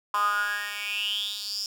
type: tone with high-pass filter sweep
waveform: 10% pulse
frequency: 205.6 Hz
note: G#3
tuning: 17 cents flat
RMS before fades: -29 dBFS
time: 0.14-1.66 s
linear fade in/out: 2 ms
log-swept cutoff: 1100 to 5400 Hz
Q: 9.7
effects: none